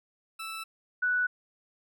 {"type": "tone pair in turn", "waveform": ["20% pulse", "sine"], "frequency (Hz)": [1318.5, 1480], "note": ["E6", "F#6"], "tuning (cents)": [0, 0], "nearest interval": "major second", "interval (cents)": 200, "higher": "second", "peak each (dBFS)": [-31, -24], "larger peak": "second", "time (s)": [[0.39, 0.64], [1.02, 1.27]], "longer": "neither", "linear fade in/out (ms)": 10, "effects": []}